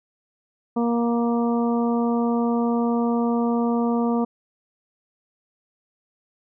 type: harmonic tone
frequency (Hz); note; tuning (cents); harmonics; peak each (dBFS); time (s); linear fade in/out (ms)
235.3; A#3; +16; 1 / 2 / 3 / 4 / 5; -20 / -26 / -30 / -32 / -34; 0.76-4.25; 10
effects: none